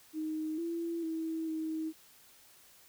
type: tone with pitch steps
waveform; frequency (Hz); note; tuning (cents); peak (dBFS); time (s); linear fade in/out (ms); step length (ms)
sine; 312.4 / 336.1 / 322.9 / 317.1; D#4 / E4 / E4 / D#4; +7 / +34 / -36 / +33; -33; 0.13-1.93; 50; 450
effects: white hiss -60 dBFS RMS until 2.88 s